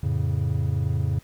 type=chord; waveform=triangle; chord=F augmented; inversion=none; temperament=equal; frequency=87.31 / 110 / 138.59 Hz; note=F2 / A2 / C#3; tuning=0 / 0 / 0 cents; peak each=-24 dBFS; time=0.03-1.19 s; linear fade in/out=5 ms; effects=pink hiss -55 dBFS RMS until 1.23 s